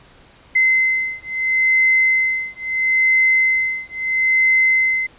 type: beating tone pair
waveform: sine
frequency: 2060 / 2060.75 Hz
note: C7 / C7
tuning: -28 / -27 cents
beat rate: 0.75 Hz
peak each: -17 dBFS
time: 0.55-5.07 s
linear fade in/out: 10 ms
effects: pink hiss -48 dBFS RMS until 5.18 s + resampled to 8000 Hz